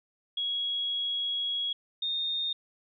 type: tone pair in turn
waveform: sine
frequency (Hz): 3322 / 3668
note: G#7 / A#7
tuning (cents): 0 / -29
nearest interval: major second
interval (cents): 171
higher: second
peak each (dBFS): -28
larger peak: neither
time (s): 0.37-1.73 / 2.02-2.53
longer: first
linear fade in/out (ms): 5
effects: none